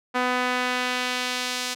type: tone with band-pass filter sweep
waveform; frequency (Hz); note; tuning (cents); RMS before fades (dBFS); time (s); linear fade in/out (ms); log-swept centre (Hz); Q
sawtooth; 250; B3; +21; -26; 0.14-1.75; 20; 1300 to 5200; 0.87
effects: none